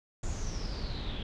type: noise with low-pass filter sweep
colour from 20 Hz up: brown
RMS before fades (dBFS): -35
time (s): 0.23-1.23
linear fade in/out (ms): 5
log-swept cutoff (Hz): 7200 to 3300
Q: 9.7
effects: none